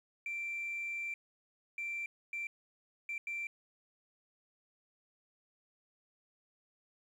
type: tone bursts at uneven times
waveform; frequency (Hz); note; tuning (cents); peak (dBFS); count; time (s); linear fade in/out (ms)
sine; 2351; D7; +1; -35; 5; 0.26-1.14 / 1.78-2.06 / 2.33-2.47 / 3.09-3.18 / 3.27-3.47; 2
effects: tanh soft clip ceiling -33 dBFS + 11-bit